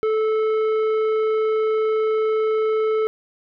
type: tone with tanh clipping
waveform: sine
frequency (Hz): 436.3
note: A4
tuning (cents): -15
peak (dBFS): -19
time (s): 0.03-3.07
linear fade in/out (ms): 0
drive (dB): 10
effects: none